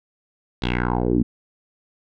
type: tone with low-pass filter sweep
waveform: 10% pulse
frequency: 60.7 Hz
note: B1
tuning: 29 cents flat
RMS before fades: -21 dBFS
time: 0.62-1.23 s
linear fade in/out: 5 ms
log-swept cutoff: 4000 to 230 Hz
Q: 3.9
effects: none